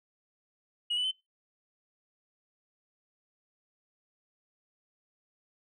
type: tone with pitch steps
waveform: sine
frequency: 2900 / 2978 / 3058 Hz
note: F#7 / F#7 / G7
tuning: -35 / +11 / -44 cents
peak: -26 dBFS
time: 0.9-1.113 s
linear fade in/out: 10 ms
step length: 71 ms
effects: noise-tail reverb RT60 0.2 s tail -21 dB re dry + tanh soft clip ceiling -26 dBFS